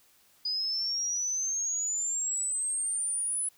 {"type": "exponential sweep", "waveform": "sine", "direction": "up", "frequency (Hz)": [4941, 10160], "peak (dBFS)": -28, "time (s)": [0.45, 3.49], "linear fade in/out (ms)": 5, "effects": ["white hiss -63 dBFS RMS until 3.57 s"]}